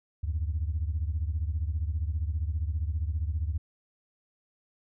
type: beating tone pair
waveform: sine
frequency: 73.9 / 88.9 Hz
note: D2 / F2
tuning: +11 / +31 cents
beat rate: 15 Hz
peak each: -28 / -31 dBFS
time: 0.23-3.58 s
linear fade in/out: 10 ms
effects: tanh soft clip ceiling -21 dBFS